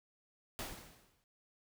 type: noise with exponential decay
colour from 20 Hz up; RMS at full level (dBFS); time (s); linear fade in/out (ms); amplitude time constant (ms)
pink; -40; 0.59-1.24; 0; 140
effects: none